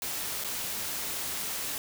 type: noise with dropouts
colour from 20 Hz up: white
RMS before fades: -34 dBFS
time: 0.02-1.78 s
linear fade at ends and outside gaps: 1 ms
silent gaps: 0.439-0.445 s
effects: none